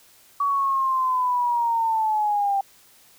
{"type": "linear sweep", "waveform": "sine", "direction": "down", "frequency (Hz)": [1136, 784], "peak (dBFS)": -19, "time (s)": [0.4, 2.61], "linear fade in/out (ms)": 5, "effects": ["white hiss -54 dBFS RMS until 3.18 s"]}